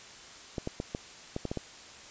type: clicks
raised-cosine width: 2 ms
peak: -19 dBFS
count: 8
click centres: 0.582 / 0.674 / 0.801 / 0.949 / 1.364 / 1.453 / 1.515 / 1.573 s
effects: white hiss -49 dBFS RMS until 2.1 s + resampled to 16000 Hz